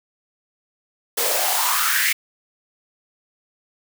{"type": "noise with high-pass filter sweep", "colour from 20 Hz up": "white", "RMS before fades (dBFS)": -20, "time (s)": [1.17, 2.13], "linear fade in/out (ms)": 10, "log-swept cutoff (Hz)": [420, 2100], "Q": 5.5, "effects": []}